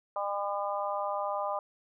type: harmonic tone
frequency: 201.6 Hz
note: G3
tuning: 49 cents sharp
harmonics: 3 / 4 / 5 / 6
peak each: -34 / -35 / -36 / -37 dBFS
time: 0.16-1.59 s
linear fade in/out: 2 ms
effects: none